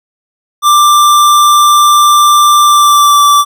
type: tone with pitch glide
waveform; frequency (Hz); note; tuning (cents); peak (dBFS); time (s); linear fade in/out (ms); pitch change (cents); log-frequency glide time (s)
square; 1182 to 1163.7; D6 to D6; +11 to -16; -4; 0.62-3.45; 50; -27; 2.64-3.21
effects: none